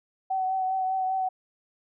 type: tone with vibrato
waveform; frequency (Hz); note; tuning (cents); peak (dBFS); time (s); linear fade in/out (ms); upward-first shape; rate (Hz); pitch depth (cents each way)
sine; 756; F#5; +37; -24; 0.3-1.29; 10; triangle; 5; 25
effects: none